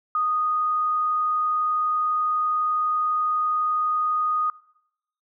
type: tone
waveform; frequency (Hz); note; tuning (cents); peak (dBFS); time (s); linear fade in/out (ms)
sine; 1239; D#6; -8; -20; 0.15-4.5; 2
effects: noise-tail reverb RT60 0.8 s tail -22 dB re dry